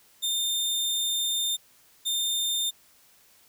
sawtooth tone pair in turn, 3617 / 3617 Hz, A7 / A7, +47 / +47 cents, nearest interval unison, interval 0 cents, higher neither, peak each -22 dBFS, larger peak neither, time 0.22-1.57 / 2.05-2.71 s, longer first, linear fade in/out 20 ms, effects white hiss -59 dBFS RMS until 3.48 s

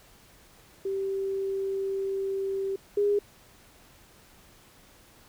sine tone pair in turn, 389.1 / 408.6 Hz, G4 / G#4, -13 / -28 cents, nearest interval minor second, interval 85 cents, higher second, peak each -27 / -21 dBFS, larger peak second, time 0.85-2.76 / 2.97-3.19 s, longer first, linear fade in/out 5 ms, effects pink hiss -56 dBFS RMS until 5.28 s

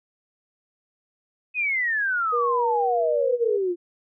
sine exponential sweep, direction down, 2550 to 340 Hz, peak -21 dBFS, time 1.54-3.76 s, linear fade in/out 50 ms
sine tone, 478.5 Hz, A#4, 45 cents sharp, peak -23 dBFS, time 2.32-3.58 s, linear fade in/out 20 ms
effects none

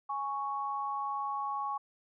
sine tone pair together, 830.6 / 1108.7 Hz, G#5 / C#6, 0 / 0 cents, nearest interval perfect fourth, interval 500 cents, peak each -36 / -34 dBFS, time 0.09-1.78 s, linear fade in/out 10 ms, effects none

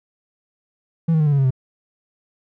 triangle tone with pitch steps, 164.81 / 158.37 / 152.18 / 146.24 / 140.52 / 135.03 / 129.76 Hz, E3 / D#3 / D#3 / D3 / C#3 / C#3 / C3, 0 / +31 / -38 / -7 / +24 / -45 / -14 cents, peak -11 dBFS, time 1.08-1.507 s, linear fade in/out 10 ms, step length 61 ms, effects tanh soft clip ceiling -7 dBFS

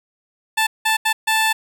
15% pulse tone bursts at uneven times, 880 Hz, A5, in tune, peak -9 dBFS, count 4, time 0.57-0.67 / 0.85-0.97 / 1.05-1.13 / 1.27-1.53 s, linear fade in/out 10 ms, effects none

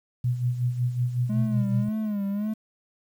sine tone with tremolo, 123.2 Hz, B2, 4 cents flat, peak -20 dBFS, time 0.24-1.89 s, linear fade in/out 5 ms, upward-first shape sine, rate 5.4 Hz, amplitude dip 65%
triangle tone with vibrato, 207.7 Hz, G#3, in tune, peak -23 dBFS, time 1.29-2.54 s, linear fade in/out 10 ms, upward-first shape sine, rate 1.8 Hz, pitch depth 86 cents each way
effects 9-bit

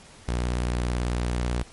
sawtooth tone with vibrato, 60.3 Hz, B1, 41 cents flat, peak -20 dBFS, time 0.28-1.63 s, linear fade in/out 5 ms, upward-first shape triangle, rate 18 Hz, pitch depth 130 cents each way, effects pink hiss -49 dBFS RMS until 1.72 s + MP3 48 kbps

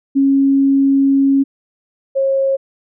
sine tone pair in turn, 274.1 / 541.1 Hz, C#4 / C#5, -19 / -42 cents, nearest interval octave, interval 1177 cents, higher second, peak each -9 / -12 dBFS, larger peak first, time 0.15-1.44 / 2.15-2.57 s, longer first, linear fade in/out 20 ms, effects none

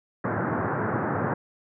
pink band-pass noise, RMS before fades -27 dBFS, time 0.24-1.34 s, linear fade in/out 5 ms, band 100 to 1700 Hz, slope 48 dB/octave, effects none

